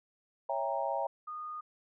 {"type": "chord", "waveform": "sine", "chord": "C# diminished seventh", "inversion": "none", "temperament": "equal with one note detuned", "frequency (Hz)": [554.4, 659.3, 797.2, 932.3], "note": ["C#5", "E5", "G5", "Bb5"], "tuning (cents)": [0, 0, 29, 0], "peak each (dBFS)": -36, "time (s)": [0.49, 1.07], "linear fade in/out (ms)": 5}
{"type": "tone", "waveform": "sine", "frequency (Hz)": 1229, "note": "D#6", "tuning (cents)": -22, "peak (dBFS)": -38, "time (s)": [1.27, 1.61], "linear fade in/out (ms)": 10}
{"effects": []}